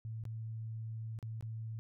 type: tone with dropouts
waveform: sine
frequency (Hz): 111.6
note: A2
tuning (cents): +25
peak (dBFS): -39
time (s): 0.05-1.79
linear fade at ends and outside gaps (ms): 0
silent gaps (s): 0.238-0.253 / 1.189-1.227 / 1.409-1.425
effects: none